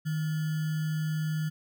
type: tone with sample-and-hold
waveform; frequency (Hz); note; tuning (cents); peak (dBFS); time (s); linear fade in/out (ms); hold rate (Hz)
sine; 155.9; D#3; +4; -27; 0.05-1.5; 20; 1575
effects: none